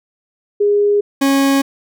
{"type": "tone pair in turn", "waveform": ["sine", "40% pulse"], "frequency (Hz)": [410.4, 274.4], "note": ["G#4", "C#4"], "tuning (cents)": [-21, -17], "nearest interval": "perfect fifth", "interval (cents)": 696, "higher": "first", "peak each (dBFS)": -10, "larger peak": "neither", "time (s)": [[0.6, 1.01], [1.21, 1.62]], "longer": "neither", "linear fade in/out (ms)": 10, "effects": []}